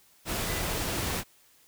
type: tone in noise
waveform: sine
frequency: 2000 Hz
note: B6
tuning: 21 cents sharp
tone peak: -41 dBFS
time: 0.44-0.65 s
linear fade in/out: 50 ms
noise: pink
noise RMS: -31 dBFS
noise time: 0.25-1.24 s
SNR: -13 dB
effects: white hiss -61 dBFS RMS until 1.67 s